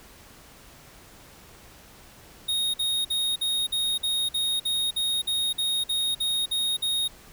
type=tone bursts; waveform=square; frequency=3729 Hz; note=A#7; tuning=in tune; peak=-24 dBFS; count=15; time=2.48-7.08 s; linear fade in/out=10 ms; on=260 ms; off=50 ms; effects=pink hiss -50 dBFS RMS until 7.32 s